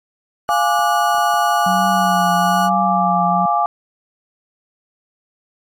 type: tone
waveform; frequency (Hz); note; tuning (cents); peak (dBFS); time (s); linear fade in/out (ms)
sawtooth; 1458; F#6; -26; -19; 0.48-2.7; 50
type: chord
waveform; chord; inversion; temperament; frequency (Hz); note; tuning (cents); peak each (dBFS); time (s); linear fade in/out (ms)
sine; D diminished; first; equal; 698.5 / 830.6 / 1174.7; F5 / Ab5 / D6; 0 / 0 / 0; -18; 0.49-3.66; 0
type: clicks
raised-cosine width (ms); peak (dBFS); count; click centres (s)
1; -26; 7; 0.793 / 1.146 / 1.183 / 1.341 / 1.856 / 2.046 / 2.675
type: tone with vibrato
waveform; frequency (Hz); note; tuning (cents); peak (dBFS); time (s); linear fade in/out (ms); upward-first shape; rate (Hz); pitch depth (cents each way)
sine; 184.5; F#3; -5; -20; 1.66-3.46; 5; triangle; 1.1; 65
effects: none